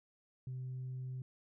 sine tone, 128.5 Hz, C3, 31 cents flat, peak -38 dBFS, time 0.47-1.22 s, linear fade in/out 2 ms, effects tanh soft clip ceiling -37 dBFS

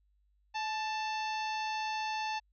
harmonic tone with a mistuned harmonic, 885 Hz, A5, 10 cents sharp, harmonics 1 / 2 / 3 / 4 / 5 / 6 / 7, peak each -34 / -43 / -41 / -47 / -46 / -51 / -53 dBFS, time 0.54-2.4 s, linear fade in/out 20 ms, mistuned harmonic 1, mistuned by -42 cents, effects added 50 Hz sine -68 dBFS peak until 2.52 s

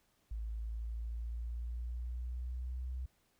sine exponential sweep, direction up, 54.4 to 63.9 Hz, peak -37 dBFS, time 0.31-3.06 s, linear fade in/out 5 ms, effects pink hiss -74 dBFS RMS until 3.39 s

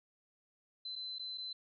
sine tone with dropouts, 4050 Hz, B7, 43 cents sharp, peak -40 dBFS, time 0.85-1.53 s, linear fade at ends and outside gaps 5 ms, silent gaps 0.956-0.96 / 1.185-1.194 / 1.376-1.38 s, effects none

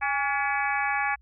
harmonic tone with a mistuned harmonic, 283.7 Hz, C#4, 40 cents sharp, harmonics 3 / 4 / 5 / 6 / 7 / 8 / 9, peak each -28 / -33 / -35 / -29 / -37 / -31 / -39 dBFS, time 0.01-1.16 s, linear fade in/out 20 ms, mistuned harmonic 3, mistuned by -59 cents, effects added 60 Hz sine -54 dBFS peak until 1.21 s

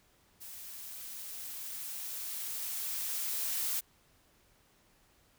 blue noise with level ramp, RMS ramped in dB -47 to -33 dBFS, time 0.4-3.81 s, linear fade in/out 20 ms, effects pink hiss -67 dBFS RMS until 5.38 s

